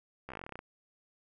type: slowing click train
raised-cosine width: 0.5 ms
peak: -27 dBFS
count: 14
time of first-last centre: 0.29-0.591 s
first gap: 14 ms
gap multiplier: 1.08
effects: none